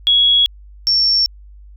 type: tone pair in turn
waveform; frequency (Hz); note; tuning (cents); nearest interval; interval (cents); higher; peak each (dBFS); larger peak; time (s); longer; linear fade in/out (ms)
sine; 3338 / 5452; G#7 / F8; +8 / -43; minor sixth; 849; second; -9 / -11; first; 0.07-0.46 / 0.87-1.26; neither; 0
effects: added 50 Hz sine -37 dBFS peak until 1.76 s